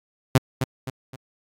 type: tone with echo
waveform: sawtooth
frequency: 130.9 Hz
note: C3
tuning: 1 cent sharp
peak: -8 dBFS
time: 0.35-0.38 s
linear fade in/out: 5 ms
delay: 260 ms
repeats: 3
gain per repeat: -8 dB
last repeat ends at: 1.16 s
effects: AAC 48 kbps